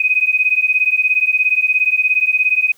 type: beating tone pair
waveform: sine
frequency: 2500 / 2517 Hz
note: D#7 / D#7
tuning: +8 / +19 cents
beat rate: 17 Hz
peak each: -15 dBFS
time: 0-2.72 s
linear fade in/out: 5 ms
effects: white hiss -53 dBFS RMS until 2.77 s